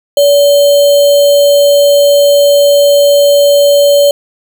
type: tone with sample-and-hold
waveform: sine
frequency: 572 Hz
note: D5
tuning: 46 cents flat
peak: -3 dBFS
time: 0.17-4.11 s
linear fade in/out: 2 ms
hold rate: 3675 Hz
effects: none